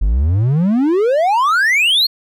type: exponential sweep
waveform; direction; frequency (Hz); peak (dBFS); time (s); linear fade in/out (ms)
triangle; up; 45.16 to 4409; -9; 0.01-2.07; 10
effects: none